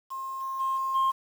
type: tone with level steps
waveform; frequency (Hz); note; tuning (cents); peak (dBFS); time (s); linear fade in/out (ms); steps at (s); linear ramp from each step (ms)
sine; 1064; C6; +29; -32 / -30 / -24 / -26 / -19; 0.1-1.12; 20; 0.4 / 0.59 / 0.76 / 0.94; 20
effects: tanh soft clip ceiling -20 dBFS + 8-bit